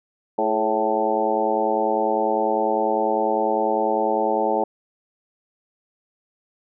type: harmonic tone with a mistuned harmonic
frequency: 110 Hz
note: A2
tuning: in tune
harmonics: 2 / 3 / 4 / 5 / 6 / 7 / 8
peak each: -31 / -28 / -25 / -25 / -27 / -25 / -25 dBFS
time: 0.38-4.64 s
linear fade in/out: 5 ms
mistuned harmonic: 4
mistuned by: -60 cents
effects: none